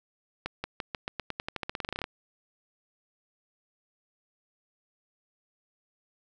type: accelerating click train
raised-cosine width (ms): 0.3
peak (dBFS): -16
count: 21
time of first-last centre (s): 0.46-2.041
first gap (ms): 180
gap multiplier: 0.9
effects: none